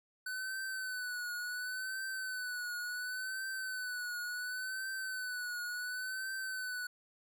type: tone with vibrato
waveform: square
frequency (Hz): 1500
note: F#6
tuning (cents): +23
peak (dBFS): -38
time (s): 0.26-6.87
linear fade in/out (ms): 5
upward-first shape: triangle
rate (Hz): 0.7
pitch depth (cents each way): 64
effects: none